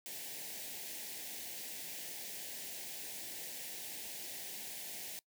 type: band-stop noise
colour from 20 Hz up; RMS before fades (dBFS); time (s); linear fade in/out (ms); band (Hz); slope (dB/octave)
white; -45; 0.06-5.19; 0; 870 to 1700; 48
effects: noise-tail reverb RT60 0.1 s tail -22 dB re dry + high-pass 150 Hz 12 dB/octave